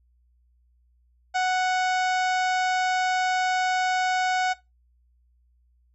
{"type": "harmonic tone", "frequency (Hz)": 740, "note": "F#5", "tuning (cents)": 0, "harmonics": [1, 2, 3, 4, 5, 6, 7, 8, 9, 10], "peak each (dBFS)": [-22, -28, -33, -39, -40, -41, -40, -45, -45, -45], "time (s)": [1.34, 4.54], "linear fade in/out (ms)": 20, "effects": ["noise-tail reverb RT60 0.2 s tail -19 dB re dry", "added 60 Hz sine -60 dBFS peak until 5.94 s"]}